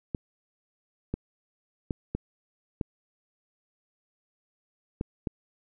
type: clicks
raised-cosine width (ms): 3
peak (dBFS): -16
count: 7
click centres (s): 0.148 / 1.14 / 1.908 / 2.15 / 2.812 / 5.011 / 5.272
effects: none